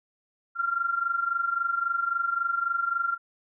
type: tone with amplitude modulation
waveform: sine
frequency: 1380 Hz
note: F6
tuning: 21 cents flat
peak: -21 dBFS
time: 0.55-3.18 s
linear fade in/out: 50 ms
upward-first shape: sine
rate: 23.7 Hz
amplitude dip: 75%
effects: none